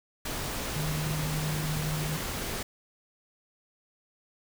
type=tone in noise; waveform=sine; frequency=153 Hz; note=D#3; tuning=29 cents flat; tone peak=-30 dBFS; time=0.76-2.17 s; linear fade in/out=5 ms; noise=pink; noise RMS=-34 dBFS; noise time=0.25-2.63 s; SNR=+1 dB; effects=none